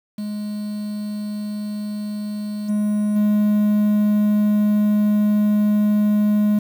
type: tone with level steps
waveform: triangle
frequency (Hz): 209.2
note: G#3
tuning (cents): +13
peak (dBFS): -22 / -15 / -12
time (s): 0.18-6.59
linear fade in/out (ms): 5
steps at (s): 2.68 / 3.15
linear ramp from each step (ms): 20
effects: 7-bit